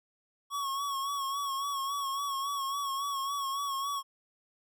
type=tone with vibrato; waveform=square; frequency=1108.7 Hz; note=C#6; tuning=in tune; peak=-32 dBFS; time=0.5-4.03 s; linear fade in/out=50 ms; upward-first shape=sine; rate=3.6 Hz; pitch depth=47 cents each way; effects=none